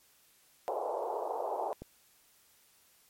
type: band-pass noise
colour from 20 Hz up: white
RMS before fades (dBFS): -35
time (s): 0.68-1.73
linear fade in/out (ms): 0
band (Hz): 400 to 920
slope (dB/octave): 48
type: click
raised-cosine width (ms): 2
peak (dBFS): -29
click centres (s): 1.82
effects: white hiss -65 dBFS RMS until 3.09 s + MP3 64 kbps